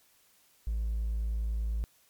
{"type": "tone with hard clipping", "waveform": "triangle", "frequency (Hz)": 55, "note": "A1", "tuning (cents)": 0, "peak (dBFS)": -28, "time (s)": [0.67, 1.84], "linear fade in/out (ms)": 0, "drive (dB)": 2, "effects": ["white hiss -65 dBFS RMS until 2.09 s", "MP3 96 kbps"]}